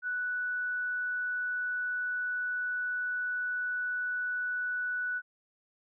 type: tone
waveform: sine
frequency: 1481 Hz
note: F#6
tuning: 1 cent sharp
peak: -30 dBFS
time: 0.02-5.22 s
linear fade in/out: 50 ms
effects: none